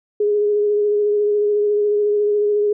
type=tone with vibrato; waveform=sine; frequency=415.3 Hz; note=G#4; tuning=in tune; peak=-14 dBFS; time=0.2-2.73 s; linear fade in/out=5 ms; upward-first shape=sine; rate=14 Hz; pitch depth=19 cents each way; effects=none